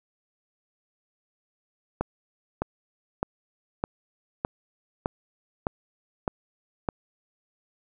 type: click train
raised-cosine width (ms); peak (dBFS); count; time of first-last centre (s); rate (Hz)
1; -11; 9; 2.01-6.888; 1.64
effects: none